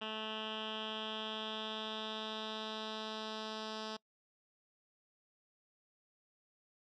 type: tone with low-pass filter sweep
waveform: 10% pulse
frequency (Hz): 217.7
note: A3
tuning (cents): -18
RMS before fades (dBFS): -42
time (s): 0.01-3.97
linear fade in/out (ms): 10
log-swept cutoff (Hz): 2900 to 4500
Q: 5.3
effects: noise-tail reverb RT60 0.1 s tail -23 dB re dry